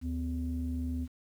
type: tone pair together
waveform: sine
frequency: 75 / 252.3 Hz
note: D2 / B3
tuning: +37 / +37 cents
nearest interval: octave + major sixth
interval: 2100 cents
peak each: -32 / -34 dBFS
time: 0.01-1.08 s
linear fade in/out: 50 ms
effects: tanh soft clip ceiling -25 dBFS + 10-bit